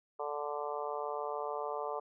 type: harmonic tone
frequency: 146.83 Hz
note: D3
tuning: in tune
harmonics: 3 / 4 / 5 / 6 / 7 / 8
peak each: -40 / -41 / -42 / -43 / -43 / -44 dBFS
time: 0.19-2 s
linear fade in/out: 10 ms
effects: none